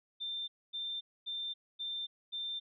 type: tone bursts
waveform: sine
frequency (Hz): 3581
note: A7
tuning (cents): +30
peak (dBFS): -36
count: 5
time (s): 0.2-2.6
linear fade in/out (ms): 20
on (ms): 280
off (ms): 250
effects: none